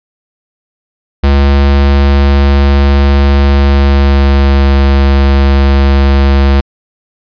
square tone with pitch glide, 69.8 to 68.84 Hz, C#2 to C#2, +13 to -11 cents, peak -5 dBFS, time 1.23-6.61 s, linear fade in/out 10 ms, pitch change -24 cents, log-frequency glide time 3.52-4.71 s, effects resampled to 11025 Hz

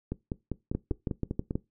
two click trains, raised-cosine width 3 ms, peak -18 / -16 dBFS, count 8 / 6, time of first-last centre 0.12-1.509 / 0.75-1.555 s, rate 5.04 / 6.21 Hz, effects noise-tail reverb RT60 0.2 s tail -20 dB re dry

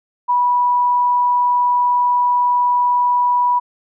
sine tone, 979 Hz, B5, 15 cents flat, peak -12 dBFS, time 0.28-3.6 s, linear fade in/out 20 ms, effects none

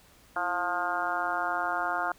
harmonic tone with a mistuned harmonic, 177.1 Hz, F3, 24 cents sharp, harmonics 2 / 3 / 4 / 5 / 6 / 7 / 8 / 9, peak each -42 / -43 / -32 / -35 / -36 / -35 / -32 / -41 dBFS, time 0.36-2.12 s, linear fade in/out 2 ms, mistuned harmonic 2, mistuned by -87 cents, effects pink hiss -58 dBFS RMS until 2.18 s

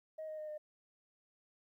sine tone with pitch steps, 629 / 621.4 / 613.9 / 606.5 Hz, D#5 / D#5 / D#5 / D#5, +19 / -2 / -23 / -44 cents, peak -40 dBFS, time 0.18-0.58 s, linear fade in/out 10 ms, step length 100 ms, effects tanh soft clip ceiling -38 dBFS + 13-bit

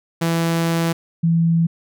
sawtooth / sine tone pair in turn, 166.3 / 166.3 Hz, E3 / E3, +16 / +16 cents, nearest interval unison, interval 0 cents, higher neither, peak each -13 dBFS, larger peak neither, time 0.21-0.93 / 1.23-1.67 s, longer first, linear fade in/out 10 ms, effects none

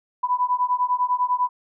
sine beating tone pair, 987.8 / 997.8 Hz, B5 / B5, 0 / +17 cents, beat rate 10 Hz, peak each -22 dBFS, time 0.23-1.49 s, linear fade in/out 10 ms, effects none

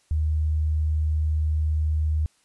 sine tone, 77.2 Hz, D#2, 13 cents flat, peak -20 dBFS, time 0.11-2.26 s, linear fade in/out 0 ms, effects white hiss -64 dBFS RMS until 2.44 s + resampled to 24000 Hz

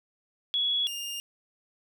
sine / sawtooth tone pair in turn, 3367 / 2816 Hz, G#7 / F7, +23 / +14 cents, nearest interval minor third, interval 309 cents, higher first, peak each -24 / -30 dBFS, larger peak first, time 0.54-0.87 / 0.87-1.2 s, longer neither, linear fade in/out 0 ms, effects 11-bit

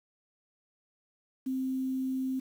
sine tone with quantisation, 261.6 Hz, C4, in tune, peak -29 dBFS, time 1.46-2.4 s, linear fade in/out 10 ms, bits 9, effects none

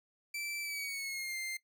sawtooth tone with pitch glide, 2330 to 2100 Hz, D7 to C7, -14 to +6 cents, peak -34 dBFS, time 0.34-1.57 s, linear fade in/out 5 ms, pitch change -180 cents, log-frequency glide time 0.61-1.36 s, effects noise-tail reverb RT60 0.1 s tail -17 dB re dry

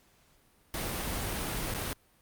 pink noise with dropouts, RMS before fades -34 dBFS, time 0.74-1.93 s, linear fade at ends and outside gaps 1 ms, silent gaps 1.74-1.746 s, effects pink hiss -65 dBFS RMS until 2.21 s + Opus 48 kbps

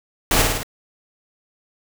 pink noise with echo, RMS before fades -17 dBFS, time 0.31-0.42 s, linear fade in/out 2 ms, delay 53 ms, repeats 4, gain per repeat -3 dB, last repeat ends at 0.632 s, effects none

